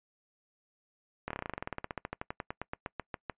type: slowing click train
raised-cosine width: 0.5 ms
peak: -20 dBFS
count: 29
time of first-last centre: 1.28-3.297 s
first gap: 25 ms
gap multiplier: 1.07
effects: noise-tail reverb RT60 0.1 s tail -24 dB re dry + resampled to 8000 Hz